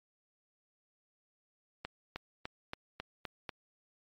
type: accelerating click train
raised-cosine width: 0.3 ms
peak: -22 dBFS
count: 7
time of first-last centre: 1.85-3.492 s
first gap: 310 ms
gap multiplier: 0.95
effects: MP3 64 kbps